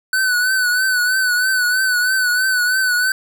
square tone with vibrato, 1500 Hz, F#6, 23 cents sharp, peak -15 dBFS, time 0.13-3.12 s, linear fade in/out 2 ms, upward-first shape triangle, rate 3.1 Hz, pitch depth 60 cents each way, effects 8-bit

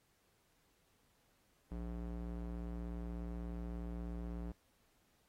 square tone with band-pass filter, 58.27 Hz, A#1, in tune, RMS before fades -43 dBFS, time 1.71-4.52 s, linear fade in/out 5 ms, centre 190 Hz, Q 0.59, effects pink hiss -75 dBFS RMS until 5.28 s + AAC 48 kbps

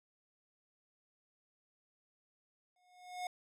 square tone with exponential growth, 724 Hz, F#5, 38 cents flat, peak -36 dBFS, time 2.76-3.27 s, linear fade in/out 2 ms, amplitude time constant 110 ms, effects low-pass 10000 Hz 12 dB/octave

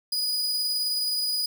40% pulse tone with tremolo, 4936 Hz, D#8, 15 cents flat, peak -22 dBFS, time 0.12-1.46 s, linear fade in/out 5 ms, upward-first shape triangle, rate 19 Hz, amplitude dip 25%, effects none

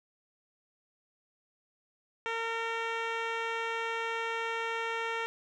10% pulse tone with low-pass filter, 456.7 Hz, A#4, 36 cents flat, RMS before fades -34 dBFS, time 2.26-5.26 s, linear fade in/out 0 ms, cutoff 3300 Hz, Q 0.88, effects none

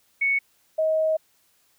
sine tone pair in turn, 2217 / 632.1 Hz, C#7 / D#5, 0 / +27 cents, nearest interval octave + minor seventh, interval 2173 cents, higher first, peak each -19 dBFS, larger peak neither, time 0.21-0.39 / 0.78-1.17 s, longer second, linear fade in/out 10 ms, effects white hiss -64 dBFS RMS until 1.78 s

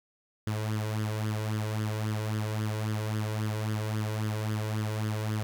sawtooth tone with flanger, 107.7 Hz, A2, 37 cents flat, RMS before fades -31 dBFS, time 0.47-5.43 s, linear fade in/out 0 ms, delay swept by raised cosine 0.6 to 2.1 ms, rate 3.7 Hz, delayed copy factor +0.65, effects none

